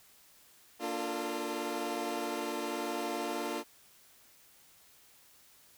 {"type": "chord", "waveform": "20% pulse", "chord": "Bb major seventh", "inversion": "none", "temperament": "equal with one note detuned", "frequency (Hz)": [233.1, 293.7, 349.2, 446.7], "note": ["Bb3", "D4", "F4", "A4"], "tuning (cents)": [0, 0, 0, 26], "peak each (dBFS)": [-37, -34, -33, -36], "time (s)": [0.79, 3.64], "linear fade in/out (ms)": 50, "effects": ["white hiss -61 dBFS RMS until 5.77 s"]}